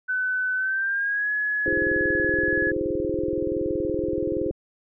sine tone with pitch glide, 1508 to 1692.7 Hz, F#6 to G#6, +32 to +33 cents, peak -22 dBFS, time 0.08-2.72 s, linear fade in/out 20 ms, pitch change +201 cents, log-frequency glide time 0.55-1.32 s
sine chord, F minor seventh, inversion third, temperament equal, 311.1 / 349.2 / 415.3 / 523.3 Hz, Eb4 / F4 / Ab4 / C5, 0 / 0 / 0 / 0 cents, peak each -29 / -28 / -29 / -29 dBFS, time 1.66-4.51 s, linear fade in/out 2 ms
click train, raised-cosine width 5 ms, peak -23 dBFS, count 61, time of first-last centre 1.68-4.51 s, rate 21.2 Hz
effects none

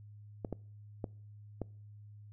clicks, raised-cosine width 2 ms, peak -23 dBFS, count 4, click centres 0.448 / 0.527 / 1.042 / 1.617 s, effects noise-tail reverb RT60 0.5 s tail -24 dB re dry + added 104 Hz sine -50 dBFS peak until 2.32 s

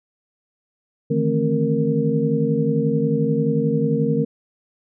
sine tone cluster, 150.1 / 161.4 / 219.7 / 264.9 / 464.2 Hz, D3 / E3 / A3 / C4 / A#4, +38 / -36 / -2 / +22 / -7 cents, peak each -23 / -24 / -23 / -24 / -22 dBFS, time 1.1-4.25 s, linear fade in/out 10 ms, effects none

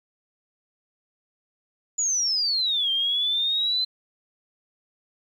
sine exponential two-way sweep, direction down then up, 6990 to 3157 to 4079 Hz, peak -21 dBFS, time 1.98-3.85 s, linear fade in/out 10 ms, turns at 2.91 s, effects 9-bit

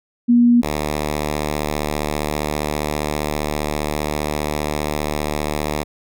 sine / 5% pulse tone pair in turn, 239.5 / 75.05 Hz, A#3 / D2, +47 / +38 cents, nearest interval octave + minor sixth, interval 2009 cents, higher first, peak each -9 dBFS, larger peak neither, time 0.28-0.62 / 0.62-5.84 s, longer second, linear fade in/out 20 ms, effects none

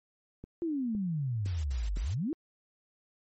click train, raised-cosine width 3 ms, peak -30 dBFS, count 4, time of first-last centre 0.44-1.971 s, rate 1.96 Hz
sine exponential two-way sweep, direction down then up, 350 to 44.09 to 350 Hz, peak -29 dBFS, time 0.62-2.33 s, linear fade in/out 0 ms, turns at 1.99 s
white noise bursts, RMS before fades -48 dBFS, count 3, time 1.45-2.144 s, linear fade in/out 10 ms, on 190 ms, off 62 ms
effects MP3 32 kbps

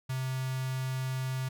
square tone with notch filter, 130.5 Hz, C3, 4 cents flat, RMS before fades -33 dBFS, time 0.09-1.49 s, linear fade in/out 10 ms, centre 450 Hz, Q 0.7, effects none

